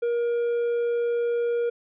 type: tone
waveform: triangle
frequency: 473.5 Hz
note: A#4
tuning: 27 cents sharp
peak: -20 dBFS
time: 0.02-1.7 s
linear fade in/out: 10 ms
effects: resampled to 8000 Hz